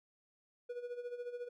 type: tone with tremolo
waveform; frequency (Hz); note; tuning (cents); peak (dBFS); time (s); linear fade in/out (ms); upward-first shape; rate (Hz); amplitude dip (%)
triangle; 485.7; B4; -29; -36; 0.69-1.49; 10; sine; 14; 70
effects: none